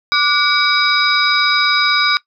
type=tone cluster; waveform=sine; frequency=1174 / 1461 / 2288 / 3823 / 4938 Hz; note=D6 / F#6 / D7 / A#7 / D#8; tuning=-1 / -22 / -46 / +43 / -14 cents; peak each=-18 dBFS; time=0.12-2.17 s; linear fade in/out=0 ms; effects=noise-tail reverb RT60 0.1 s tail -19 dB re dry